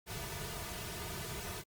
pink noise with comb filter, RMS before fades -42 dBFS, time 0.06-1.64 s, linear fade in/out 50 ms, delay 3.7 ms, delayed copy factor -1, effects Opus 48 kbps

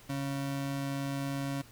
square ring-modulated tone, 207.7 Hz, G#3, in tune, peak -30 dBFS, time 0.09-1.62 s, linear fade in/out 10 ms, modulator 68.6 Hz, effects added 116 Hz sine -62 dBFS peak until 1.71 s + pink hiss -56 dBFS RMS until 1.71 s

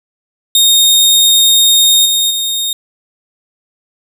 sawtooth tone with level steps, 3699 Hz, A#7, 14 cents flat, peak -3 / -7 / -11 dBFS, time 0.55-2.73 s, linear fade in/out 2 ms, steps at 2.05 / 2.3 s, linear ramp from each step 10 ms, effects none

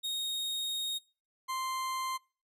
40% pulse tone pair in turn, 3731 / 1045.1 Hz, A#7 / C6, +1 / -2 cents, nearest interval octave + minor seventh, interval 2203 cents, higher first, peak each -31 / -32 dBFS, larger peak first, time 0.03-0.99 / 1.48-2.18 s, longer first, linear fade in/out 20 ms, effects noise-tail reverb RT60 0.4 s tail -26 dB re dry + resampled to 32000 Hz

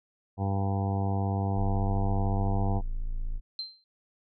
harmonic tone, 98 Hz, G2, in tune, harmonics 1 / 2 / 3 / 4 / 5 / 7 / 8 / 9 / 10, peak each -27 / -33 / -39 / -41 / -41 / -38 / -38 / -42 / -46 dBFS, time 0.37-2.82 s, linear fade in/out 50 ms
triangle tone, 28.07 Hz, A0, 36 cents sharp, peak -26 dBFS, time 1.55-3.41 s, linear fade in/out 50 ms
sine tone with exponential decay, 4125 Hz, C8, 25 cents flat, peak -29 dBFS, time 3.59-3.84 s, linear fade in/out 1 ms, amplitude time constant 54 ms
effects none

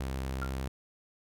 sawtooth tone with vibrato, 66.1 Hz, C2, 18 cents sharp, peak -29 dBFS, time 0-0.68 s, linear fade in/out 5 ms, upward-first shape sine, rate 8.3 Hz, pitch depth 11 cents each way
sine tone with exponential decay, 1381 Hz, F6, 20 cents flat, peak -31 dBFS, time 0.42-0.55 s, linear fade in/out 1 ms, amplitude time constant 27 ms
effects none

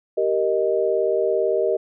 sine chord, Eb major, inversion first, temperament just, 388.9 / 466.7 / 622.3 Hz, G4 / Bb4 / Eb5, -14 / +2 / 0 cents, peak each -22 dBFS, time 0.17-1.77 s, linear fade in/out 10 ms, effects none

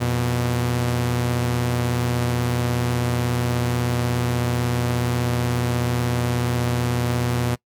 sawtooth tone pair together, 86.5 / 121.55 Hz, F2 / B2, -16 / -27 cents, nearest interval tritone, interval 589 cents, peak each -24 / -16 dBFS, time 0-7.56 s, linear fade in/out 20 ms, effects noise-tail reverb RT60 0.1 s tail -23 dB re dry + MP3 96 kbps

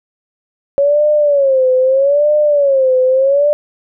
sine tone with vibrato, 554.4 Hz, C#5, in tune, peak -8 dBFS, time 0.78-3.53 s, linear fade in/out 0 ms, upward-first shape sine, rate 0.79 Hz, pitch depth 140 cents each way, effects none

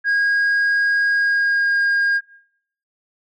sine tone with pitch glide, 1636 to 1620.9 Hz, G#6 to G#6, -26 to -43 cents, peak -12 dBFS, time 0.04-2.21 s, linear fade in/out 50 ms, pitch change -17 cents, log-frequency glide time 1.1-1.81 s, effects noise-tail reverb RT60 0.7 s tail -23 dB re dry + tanh soft clip ceiling -14 dBFS

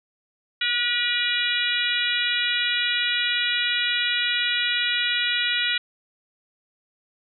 harmonic tone, 482.8 Hz, B4, 39 cents flat, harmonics 3 / 4 / 5 / 6 / 7 / 8, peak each -28 / -28 / -28 / -28 / -28 / -28 dBFS, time 0.61-5.78 s, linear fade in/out 5 ms, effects none

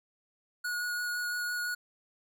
square tone with vibrato, 1452 Hz, F#6, 33 cents flat, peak -32 dBFS, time 0.64-1.75 s, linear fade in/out 10 ms, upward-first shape sine, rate 5.9 Hz, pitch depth 10 cents each way, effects none

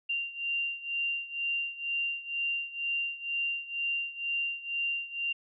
sine beating tone pair, 2776 / 2778.1 Hz, F7 / F7, -11 / -10 cents, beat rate 2.1 Hz, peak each -32 / -35 dBFS, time 0.09-5.33 s, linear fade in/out 10 ms, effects none

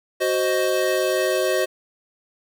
square chord, C diminished, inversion second, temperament equal with one note detuned, 372.8 / 523.3 / 622.3 Hz, Gb4 / C5 / Eb5, +13 / 0 / 0 cents, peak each -24 dBFS, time 0.2-1.66 s, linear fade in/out 20 ms, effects none

